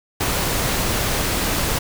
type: noise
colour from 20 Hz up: pink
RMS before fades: -21 dBFS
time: 0.2-1.79 s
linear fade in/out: 10 ms
effects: none